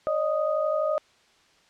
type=tone cluster; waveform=sine; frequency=566 / 618 / 1244 Hz; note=C#5 / D#5 / D#6; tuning=+36 / -12 / -1 cents; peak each=-29 / -24 / -31 dBFS; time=0.07-0.98 s; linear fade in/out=0 ms; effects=white hiss -60 dBFS RMS until 1.69 s + low-pass 5000 Hz 12 dB/octave